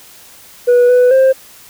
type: tone with pitch steps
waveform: sine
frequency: 488.1 / 496.1 / 528 Hz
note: B4 / B4 / C5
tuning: -20 / +8 / +16 cents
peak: -3 dBFS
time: 0.67-1.33 s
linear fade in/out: 20 ms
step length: 220 ms
effects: tanh soft clip ceiling -5 dBFS + white hiss -40 dBFS RMS until 1.69 s